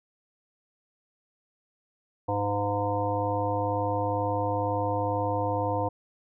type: harmonic tone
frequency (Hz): 102.1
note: G#2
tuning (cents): -29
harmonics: 1 / 3 / 5 / 7 / 9 / 10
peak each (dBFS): -31 / -34 / -30 / -32 / -31 / -38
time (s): 2.28-5.89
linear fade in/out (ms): 10
effects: none